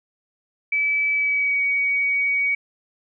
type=tone with pitch glide; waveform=sine; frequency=2300 to 2254 Hz; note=D7 to C#7; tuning=-37 to +28 cents; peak=-18 dBFS; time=0.72-2.55 s; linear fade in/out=5 ms; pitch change=-35 cents; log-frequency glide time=1.12-1.61 s; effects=none